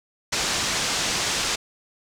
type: low-pass noise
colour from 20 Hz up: white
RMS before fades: -25 dBFS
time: 0.32-1.56 s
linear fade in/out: 10 ms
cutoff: 7100 Hz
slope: 24 dB/octave
effects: none